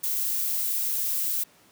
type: noise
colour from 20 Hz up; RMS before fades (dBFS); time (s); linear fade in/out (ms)
violet; -27; 0.03-1.44; 10
effects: pink hiss -57 dBFS RMS until 1.71 s + high-pass 150 Hz 12 dB/octave